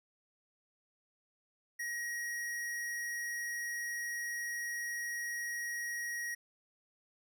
square tone, 1894 Hz, A#6, 27 cents sharp, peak -37 dBFS, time 1.79-6.35 s, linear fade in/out 10 ms, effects none

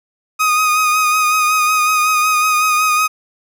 30% pulse tone with vibrato, 1246 Hz, D#6, 2 cents sharp, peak -9 dBFS, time 0.39-3.08 s, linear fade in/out 20 ms, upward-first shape sine, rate 5.4 Hz, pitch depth 27 cents each way, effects none

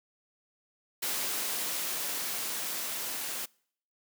white noise with level ramp, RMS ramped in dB -32 to -36 dBFS, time 1.02-3.46 s, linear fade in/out 10 ms, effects noise-tail reverb RT60 0.6 s tail -26 dB re dry + high-pass 200 Hz 12 dB/octave

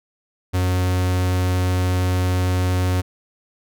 45% pulse tone, 91.3 Hz, F#2, 23 cents flat, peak -17 dBFS, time 0.53-3.02 s, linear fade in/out 20 ms, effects none

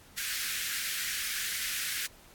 pink high-pass noise, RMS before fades -34 dBFS, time 0.17-2.07 s, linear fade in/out 10 ms, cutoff 1500 Hz, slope 48 dB/octave, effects pink hiss -56 dBFS RMS until 2.34 s + AAC 64 kbps

